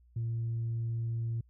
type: tone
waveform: sine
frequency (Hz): 115.2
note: A#2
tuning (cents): -20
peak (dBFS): -29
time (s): 0.16-1.41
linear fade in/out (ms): 5
effects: tanh soft clip ceiling -28 dBFS + added 60 Hz sine -59 dBFS peak until 1.49 s